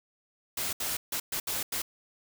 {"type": "noise bursts at uneven times", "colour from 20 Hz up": "white", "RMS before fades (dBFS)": -32, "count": 6, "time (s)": [[0.57, 0.73], [0.8, 0.97], [1.12, 1.2], [1.32, 1.4], [1.47, 1.63], [1.72, 1.82]], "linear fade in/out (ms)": 5, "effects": []}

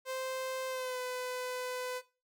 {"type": "tone with pitch glide", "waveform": "sawtooth", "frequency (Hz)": [521, 502.7], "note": ["C5", "B4"], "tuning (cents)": [-7, 31], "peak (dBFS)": -32, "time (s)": [0.05, 2.02], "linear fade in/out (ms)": 50, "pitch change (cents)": -62, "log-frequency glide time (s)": [0.68, 0.99], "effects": ["noise-tail reverb RT60 0.3 s tail -17 dB re dry"]}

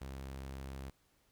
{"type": "tone", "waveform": "sawtooth", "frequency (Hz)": 67.1, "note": "C2", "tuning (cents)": 44, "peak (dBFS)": -39, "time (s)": [0.01, 0.9], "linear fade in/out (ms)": 5, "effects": ["pink hiss -73 dBFS RMS until 1.31 s"]}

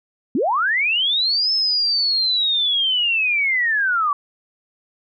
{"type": "linear two-way sweep", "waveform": "sine", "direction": "up then down", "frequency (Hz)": [206.7, 5274, 1122], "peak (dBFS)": -16, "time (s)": [0.35, 4.13], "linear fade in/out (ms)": 2, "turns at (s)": 1.52, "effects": []}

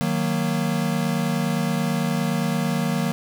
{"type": "chord", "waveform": "square", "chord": "D# minor", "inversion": "none", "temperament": "equal", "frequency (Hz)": [155.56, 185, 233.1], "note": ["D#3", "F#3", "A#3"], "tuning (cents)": [0, 0, 0], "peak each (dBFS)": -26, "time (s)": [0.01, 3.12], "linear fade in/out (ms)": 0, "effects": []}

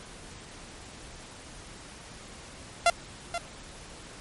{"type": "tone with echo", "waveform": "sawtooth", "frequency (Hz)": 688, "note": "F5", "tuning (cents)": -26, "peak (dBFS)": -14, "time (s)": [2.86, 2.9], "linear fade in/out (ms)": 2, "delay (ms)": 480, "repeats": 1, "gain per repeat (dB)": -11, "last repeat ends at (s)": 3.38, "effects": ["pink hiss -46 dBFS RMS until 4.2 s", "MP3 48 kbps"]}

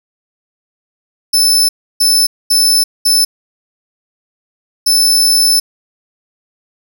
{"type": "tone bursts at uneven times", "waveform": "sawtooth", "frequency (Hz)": 5270, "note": "E8", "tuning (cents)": -1, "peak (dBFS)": -5, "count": 5, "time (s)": [[1.33, 1.69], [2, 2.27], [2.5, 2.84], [3.05, 3.25], [4.86, 5.6]], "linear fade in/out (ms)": 10, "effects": []}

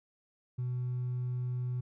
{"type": "tone with hard clipping", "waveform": "triangle", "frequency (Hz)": 124.5, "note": "B2", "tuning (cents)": 14, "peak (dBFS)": -31, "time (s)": [0.58, 1.81], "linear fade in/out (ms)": 10, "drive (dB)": 2, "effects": []}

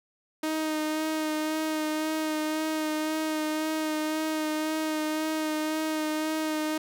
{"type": "tone with vibrato", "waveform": "sawtooth", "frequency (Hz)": 311.1, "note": "D#4", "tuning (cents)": 0, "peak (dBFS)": -23, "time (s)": [0.43, 6.78], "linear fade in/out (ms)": 5, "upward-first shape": "sine", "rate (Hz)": 1.9, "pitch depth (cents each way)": 18, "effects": []}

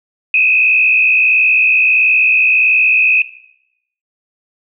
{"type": "tone with frequency modulation", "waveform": "sine", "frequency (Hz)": 2543, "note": "D#7", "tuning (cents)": 37, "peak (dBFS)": -8, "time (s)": [0.34, 3.22], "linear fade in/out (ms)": 2, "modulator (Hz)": 61.5, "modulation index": 1.3, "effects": ["noise-tail reverb RT60 0.8 s tail -17 dB re dry"]}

